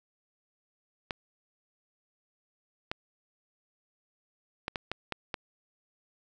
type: clicks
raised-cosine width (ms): 0.3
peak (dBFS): -16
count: 7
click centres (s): 1.108 / 2.915 / 4.681 / 4.758 / 4.916 / 5.123 / 5.342
effects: none